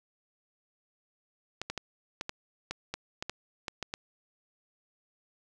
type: clicks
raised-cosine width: 0.2 ms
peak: -17 dBFS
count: 12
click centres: 1.616 / 1.7 / 1.777 / 2.211 / 2.294 / 2.71 / 2.94 / 3.225 / 3.296 / 3.682 / 3.827 / 3.939 s
effects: none